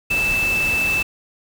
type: tone in noise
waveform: sine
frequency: 2637 Hz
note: E7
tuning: in tune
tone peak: -17 dBFS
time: 0.1-1.03 s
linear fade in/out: 10 ms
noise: pink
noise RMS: -28 dBFS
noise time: 0.1-1.03 s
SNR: +8 dB
effects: none